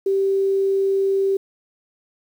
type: tone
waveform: sine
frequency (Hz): 390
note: G4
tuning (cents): -9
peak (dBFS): -16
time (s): 0.06-1.37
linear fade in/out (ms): 5
effects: 8-bit